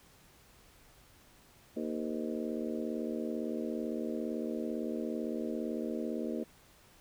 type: harmonic tone with a mistuned harmonic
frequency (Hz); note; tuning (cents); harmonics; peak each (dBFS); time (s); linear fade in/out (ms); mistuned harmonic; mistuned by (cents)
77.8; D#2; 0; 3 / 4 / 5 / 6 / 7 / 8; -37 / -39 / -41 / -43 / -44 / -45; 1.76-6.44; 10; 7; -77
effects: pink hiss -61 dBFS RMS until 7 s